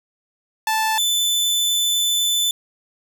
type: tone pair in turn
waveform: sawtooth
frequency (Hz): 878 / 3512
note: A5 / A7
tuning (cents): -4 / -4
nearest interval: 2 octaves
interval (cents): 2400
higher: second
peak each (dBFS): -14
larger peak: neither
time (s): 0.67-0.98 / 0.98-2.51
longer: second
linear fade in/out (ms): 2
effects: none